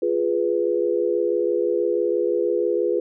sine chord, F diminished, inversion none, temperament equal, 349.2 / 415.3 / 493.9 Hz, F4 / Ab4 / Cb5, 0 / 0 / 0 cents, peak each -23 dBFS, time 0.02-3 s, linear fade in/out 5 ms, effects none

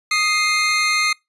25% pulse tone pair together, 1244.5 / 2103 Hz, D#6 / C7, 0 / +8 cents, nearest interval major sixth, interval 908 cents, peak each -17 / -14 dBFS, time 0.11-1.13 s, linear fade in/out 5 ms, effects noise-tail reverb RT60 0.2 s tail -26 dB re dry + resampled to 24000 Hz

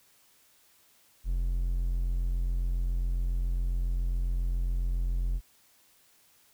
triangle tone, 43.65 Hz, F1, in tune, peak -24 dBFS, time 1.24-5.41 s, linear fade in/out 50 ms, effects white hiss -63 dBFS RMS until 6.53 s

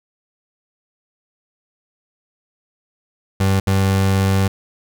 30% pulse tone bursts at uneven times, 96.7 Hz, G2, 23 cents flat, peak -11 dBFS, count 2, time 3.4-3.6 / 3.67-4.48 s, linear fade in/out 5 ms, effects none

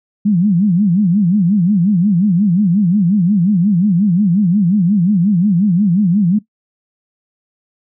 sine tone with vibrato, 189.1 Hz, F#3, 38 cents sharp, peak -9 dBFS, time 0.25-6.39 s, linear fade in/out 10 ms, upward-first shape sine, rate 5.6 Hz, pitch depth 220 cents each way, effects noise-tail reverb RT60 0.1 s tail -17 dB re dry

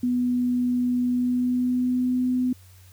sine tone with pitch glide, 246.9 to 251.9 Hz, B3 to B3, 0 to +34 cents, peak -20 dBFS, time 0.03-2.53 s, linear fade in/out 5 ms, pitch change +34 cents, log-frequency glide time 1.07-2.23 s, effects added 92 Hz sine -48 dBFS peak until 2.92 s + white hiss -56 dBFS RMS until 2.92 s

